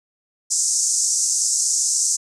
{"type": "band-pass noise", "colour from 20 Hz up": "pink", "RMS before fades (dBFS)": -20, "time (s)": [0.5, 2.17], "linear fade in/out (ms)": 20, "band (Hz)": [5800, 8500], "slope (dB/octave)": 48, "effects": []}